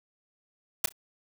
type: noise with echo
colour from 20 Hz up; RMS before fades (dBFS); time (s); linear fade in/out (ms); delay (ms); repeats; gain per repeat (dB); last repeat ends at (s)
white; -24; 0.84-0.86; 5; 32; 2; -15; 0.924
effects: none